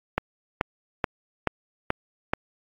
click train, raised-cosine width 0.5 ms, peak -7 dBFS, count 6, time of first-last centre 0.18-2.335 s, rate 2.32 Hz, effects AAC 64 kbps

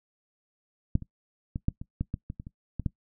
clicks, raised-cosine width 5 ms, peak -11 / -27 / -19 / -12 / -25 / -16 / -18 / -23 / -26 / -28 / -19 / -15 dBFS, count 12, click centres 0.954 / 1.023 / 1.559 / 1.684 / 1.815 / 2.01 / 2.141 / 2.301 / 2.399 / 2.469 / 2.797 / 2.862 s, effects noise-tail reverb RT60 0.1 s tail -20 dB re dry

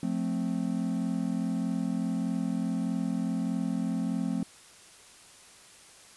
triangle chord, F major, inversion none, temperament equal with one note detuned, 176.75 / 220 / 261.6 Hz, F3 / A3 / C4, +21 / 0 / 0 cents, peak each -30 dBFS, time 0.03-4.43 s, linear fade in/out 2 ms, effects white hiss -53 dBFS RMS until 6.16 s + resampled to 24000 Hz

